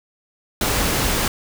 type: noise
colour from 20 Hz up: pink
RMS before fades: -20 dBFS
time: 0.61-1.28 s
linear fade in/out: 2 ms
effects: none